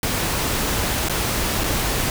pink noise with dropouts, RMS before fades -22 dBFS, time 0.03-2.1 s, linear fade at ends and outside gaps 1 ms, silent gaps 1.086-1.096 / 1.637-1.641 s, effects none

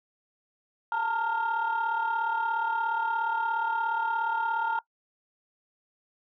sine tone cluster, 883 / 920 / 1402 Hz, A5 / A#5 / F6, +6 / -23 / +6 cents, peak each -31 / -27 / -30 dBFS, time 0.92-4.79 s, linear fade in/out 2 ms, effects noise-tail reverb RT60 0.1 s tail -20 dB re dry + tanh soft clip ceiling -20 dBFS

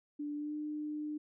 sine tone with pitch glide, 293.7 to 300.9 Hz, D4 to D4, 0 to +42 cents, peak -36 dBFS, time 0.19-1.18 s, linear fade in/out 10 ms, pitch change +42 cents, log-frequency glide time 0.35-0.54 s, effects none

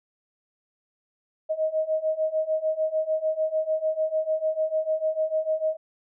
sine beating tone pair, 625 / 631.7 Hz, D#5 / D#5, +8 / +26 cents, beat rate 6.7 Hz, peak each -27 / -25 dBFS, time 1.49-5.77 s, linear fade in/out 20 ms, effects none

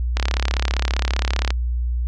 click train, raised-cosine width 0.2 ms, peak -4 dBFS, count 48, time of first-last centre 0.17-1.505 s, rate 35.2 Hz, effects added 60 Hz sine -19 dBFS peak until 2.07 s + low-pass 6000 Hz 12 dB/octave

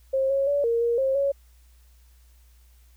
sine tone with pitch steps, 534 / 548 / 572 / 464.9 / 470.4 / 534 / 557 Hz, C5 / C#5 / D5 / A#4 / A#4 / C5 / C#5, +35 / -20 / -46 / -5 / +16 / +35 / +8 cents, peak -20 dBFS, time 0.13-1.32 s, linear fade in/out 10 ms, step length 170 ms, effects added 60 Hz sine -52 dBFS peak until 2.96 s + white hiss -64 dBFS RMS until 2.96 s

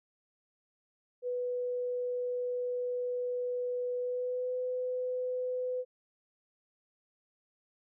sine tone with pitch glide, 493.9 to 503.4 Hz, B4 to B4, 0 to +33 cents, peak -31 dBFS, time 1.22-5.85 s, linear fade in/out 50 ms, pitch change +33 cents, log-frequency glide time 3.98-4.55 s, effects none

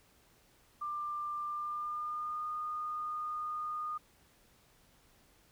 sine tone with pitch glide, 1189 to 1225.3 Hz, D6 to D#6, +21 to -27 cents, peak -35 dBFS, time 0.81-3.98 s, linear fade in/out 10 ms, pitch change +52 cents, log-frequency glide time 1.46-2.47 s, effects pink hiss -66 dBFS RMS until 5.51 s

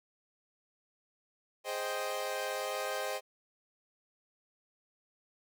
sawtooth chord, Ab major seventh, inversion none, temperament equal, 415.3 / 523.3 / 622.3 / 784 Hz, Ab4 / C5 / Eb5 / G5, 0 / 0 / 0 / 0 cents, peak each -39 / -34 / -35 / -37 dBFS, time 1.64-3.21 s, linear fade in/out 50 ms, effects none

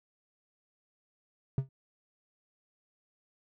triangle tone with exponential decay, 133.6 Hz, C3, 36 cents sharp, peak -20 dBFS, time 1.58-1.69 s, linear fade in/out 2 ms, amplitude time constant 22 ms, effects none

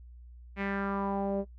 sawtooth tone with low-pass filter sweep, 197.9 Hz, G3, 17 cents sharp, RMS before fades -32 dBFS, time 0.56-1.45 s, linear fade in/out 50 ms, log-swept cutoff 2300 to 520 Hz, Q 3.5, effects noise-tail reverb RT60 0.1 s tail -18 dB re dry + added 60 Hz sine -47 dBFS peak until 1.58 s

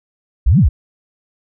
sine exponential two-way sweep, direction up then down, 46.08 to 216.1 to 46.08 Hz, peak -7 dBFS, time 0.46-0.69 s, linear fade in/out 10 ms, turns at 0.59 s, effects none

